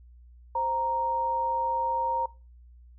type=tone pair together; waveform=sine; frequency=523.3 / 932.4 Hz; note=C5 / A#5; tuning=0 / 0 cents; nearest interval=minor seventh; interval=1000 cents; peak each=-34 / -25 dBFS; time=0.55-2.26 s; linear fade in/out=5 ms; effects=noise-tail reverb RT60 0.3 s tail -20 dB re dry + added 60 Hz sine -49 dBFS peak until 2.98 s